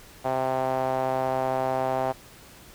sawtooth tone with band-pass filter, 130.81 Hz, C3, in tune, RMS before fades -26 dBFS, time 0.24-2.13 s, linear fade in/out 20 ms, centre 730 Hz, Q 3.4, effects pink hiss -49 dBFS RMS until 2.74 s

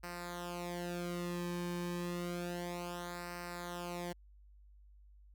sawtooth tone with flanger, 175.1 Hz, F3, 5 cents sharp, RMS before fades -41 dBFS, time 0.03-4.13 s, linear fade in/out 10 ms, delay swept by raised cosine 0.29 to 1.49 ms, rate 0.3 Hz, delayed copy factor -0.8, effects added 50 Hz sine -57 dBFS peak until 5.34 s

